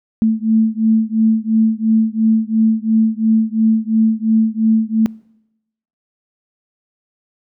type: beating tone pair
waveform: sine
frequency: 220 / 222.9 Hz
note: A3 / A3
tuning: 0 / +23 cents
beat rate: 2.9 Hz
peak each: -15 dBFS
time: 0.22-5.06 s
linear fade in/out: 0 ms
effects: noise-tail reverb RT60 0.9 s tail -25 dB re dry